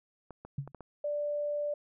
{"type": "clicks", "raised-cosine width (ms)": 1, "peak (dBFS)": -31, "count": 5, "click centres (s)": [0.307, 0.45, 0.676, 0.747, 0.807]}
{"type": "tone with exponential decay", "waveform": "sine", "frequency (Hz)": 139, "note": "C#3", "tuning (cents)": 5, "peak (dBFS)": -28, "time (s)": [0.58, 0.72], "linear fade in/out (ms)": 5, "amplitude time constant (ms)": 30}
{"type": "tone", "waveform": "sine", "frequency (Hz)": 587.3, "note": "D5", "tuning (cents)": 0, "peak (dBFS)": -30, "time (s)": [1.04, 1.74], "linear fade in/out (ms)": 5}
{"effects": []}